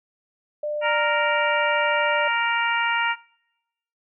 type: tone with pitch glide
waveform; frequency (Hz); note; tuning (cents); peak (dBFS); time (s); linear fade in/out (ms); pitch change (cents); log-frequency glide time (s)
sine; 597 to 592.9; D5 to D5; +28 to +16; -24; 0.63-2.28; 5; -12; 0.91-1.1
type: harmonic tone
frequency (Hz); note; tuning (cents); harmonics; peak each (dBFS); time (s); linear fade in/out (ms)
466.2; A#4; 0; 2 / 3 / 4 / 5 / 6; -24 / -26 / -27 / -28 / -29; 0.81-3.16; 50
effects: noise-tail reverb RT60 0.9 s tail -23 dB re dry